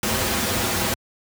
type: noise with comb filter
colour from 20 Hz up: pink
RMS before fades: -22 dBFS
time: 0.03-0.94 s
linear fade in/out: 2 ms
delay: 6.8 ms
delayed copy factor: -0.7
effects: high-pass 80 Hz 12 dB/octave